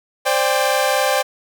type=chord; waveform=sawtooth; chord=C suspended second; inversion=none; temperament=equal with one note detuned; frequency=523.3 / 587.3 / 795.4 Hz; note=C5 / D5 / G5; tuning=0 / 0 / +25 cents; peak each=-16 dBFS; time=0.25-1.23 s; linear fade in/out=20 ms; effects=none